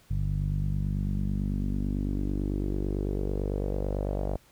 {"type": "tone with low-pass filter sweep", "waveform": "sawtooth", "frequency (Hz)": 49, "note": "G1", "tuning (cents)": 0, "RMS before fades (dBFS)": -29, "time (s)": [0.1, 4.37], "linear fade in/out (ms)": 10, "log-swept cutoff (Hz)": [130, 640], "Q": 3.2, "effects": ["pink hiss -60 dBFS RMS until 4.51 s"]}